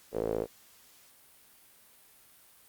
sawtooth tone with band-pass filter, 55 Hz, A1, in tune, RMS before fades -32 dBFS, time 0.12-0.47 s, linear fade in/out 50 ms, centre 470 Hz, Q 4.9, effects white hiss -59 dBFS RMS until 2.68 s + Opus 48 kbps

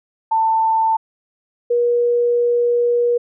sine tone pair in turn, 891 / 479.4 Hz, A5 / A#4, +22 / +48 cents, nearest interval major seventh, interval 1074 cents, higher first, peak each -13 dBFS, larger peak neither, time 0.31-0.97 / 1.7-3.18 s, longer second, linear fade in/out 10 ms, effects none

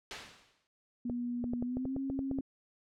white noise with exponential decay, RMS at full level -35 dBFS, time 0.11-0.67 s, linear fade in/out 0 ms, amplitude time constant 120 ms
sine tone with pitch glide, 242 to 270.1 Hz, B3 to C#4, -35 to -45 cents, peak -33 dBFS, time 1.05-2.41 s, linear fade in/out 5 ms, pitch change +190 cents, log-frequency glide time 1.62-1.97 s
clicks, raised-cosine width 2 ms, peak -25 dBFS, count 11, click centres 1.098 / 1.441 / 1.535 / 1.625 / 1.77 / 1.854 / 1.964 / 2.1 / 2.191 / 2.313 / 2.387 s
effects low-pass 4000 Hz 12 dB/octave

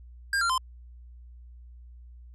square tone with pitch steps, 1606 / 1381 / 1035 Hz, G6 / F6 / C6, +41 / -20 / -19 cents, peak -24 dBFS, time 0.33-0.579 s, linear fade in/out 2 ms, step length 83 ms, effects added 60 Hz sine -45 dBFS peak until 2.34 s + resampled to 24000 Hz

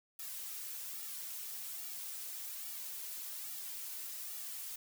blue noise with flanger, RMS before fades -44 dBFS, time 0.19-4.76 s, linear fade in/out 5 ms, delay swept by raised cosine 1.9 to 3.7 ms, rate 1.2 Hz, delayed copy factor -0.75, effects none

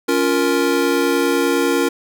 square chord, Bb minor, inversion first, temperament just, 279.7 / 349.6 / 466.2 Hz, Db4 / F4 / Bb4, +16 / +2 / 0 cents, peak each -20 dBFS, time 0.08-1.89 s, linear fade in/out 10 ms, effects none

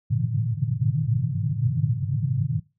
pink band-pass noise, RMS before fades -24 dBFS, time 0.1-2.6 s, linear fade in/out 10 ms, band 100 to 160 Hz, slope 96 dB/octave, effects noise-tail reverb RT60 0.3 s tail -21 dB re dry

